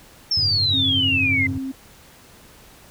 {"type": "exponential sweep", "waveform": "sine", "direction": "down", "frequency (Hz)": [5450, 2048], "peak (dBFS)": -17, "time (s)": [0.31, 1.47], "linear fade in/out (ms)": 5}
{"type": "chord", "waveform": "triangle", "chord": "F# suspended second", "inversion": "none", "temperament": "just", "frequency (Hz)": [92.5, 104.06, 138.75], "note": ["F#2", "G#2", "C#3"], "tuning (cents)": [0, 4, 2], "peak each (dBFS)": [-26, -27, -31], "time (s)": [0.37, 1.58], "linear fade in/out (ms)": 5}
{"type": "tone", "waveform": "sine", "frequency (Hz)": 266.3, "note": "C4", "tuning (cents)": 31, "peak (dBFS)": -25, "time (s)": [0.73, 1.72], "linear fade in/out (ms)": 10}
{"effects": ["pink hiss -48 dBFS RMS until 2.9 s"]}